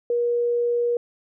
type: tone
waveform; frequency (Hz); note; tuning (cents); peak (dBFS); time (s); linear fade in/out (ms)
sine; 477.7; A#4; +42; -19; 0.1-0.97; 2
effects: none